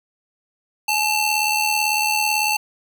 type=ring-modulated tone; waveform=sawtooth; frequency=1776 Hz; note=A6; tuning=16 cents sharp; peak=-11 dBFS; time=0.88-2.57 s; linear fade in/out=5 ms; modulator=927 Hz; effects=none